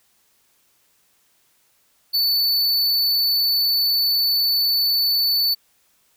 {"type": "tone", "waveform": "square", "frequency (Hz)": 4488, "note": "C#8", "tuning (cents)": 21, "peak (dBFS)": -17, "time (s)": [2.13, 5.55], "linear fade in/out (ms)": 20, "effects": ["white hiss -62 dBFS RMS until 6.16 s"]}